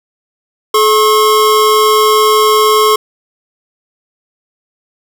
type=tone pair together; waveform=square; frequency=429.5 / 1083 Hz; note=A4 / C#6; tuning=-42 / -41 cents; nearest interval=octave + major third; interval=1601 cents; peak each=-10 dBFS; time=0.74-2.96 s; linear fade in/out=5 ms; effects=none